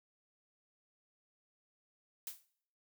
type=noise with exponential decay; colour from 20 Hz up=blue; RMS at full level=-39 dBFS; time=2.27-2.45 s; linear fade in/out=1 ms; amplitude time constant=37 ms; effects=noise-tail reverb RT60 0.6 s tail -19 dB re dry